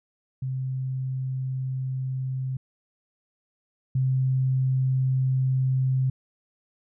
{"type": "tone pair in turn", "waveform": "sine", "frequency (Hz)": [130.81, 130.81], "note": ["C3", "C3"], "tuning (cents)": [0, 0], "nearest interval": "unison", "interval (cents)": 0, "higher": "neither", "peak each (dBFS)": [-26, -20], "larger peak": "second", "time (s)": [[0.42, 2.57], [3.95, 6.1]], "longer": "neither", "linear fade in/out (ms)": 5, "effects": []}